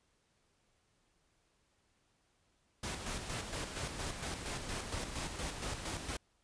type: noise with tremolo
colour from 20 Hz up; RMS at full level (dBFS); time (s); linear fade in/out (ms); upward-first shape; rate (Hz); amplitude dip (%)
pink; -39; 2.83-6.17; 5; square; 4.3; 45
effects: pink hiss -75 dBFS RMS until 6.43 s + resampled to 22050 Hz